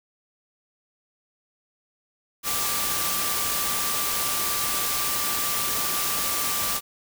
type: tone in noise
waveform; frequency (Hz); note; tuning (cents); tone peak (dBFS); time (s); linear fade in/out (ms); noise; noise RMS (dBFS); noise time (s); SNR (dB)
sine; 1174.7; D6; 0; -33; 2.43-6.81; 50; white; -26; 2.43-6.81; -10
effects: none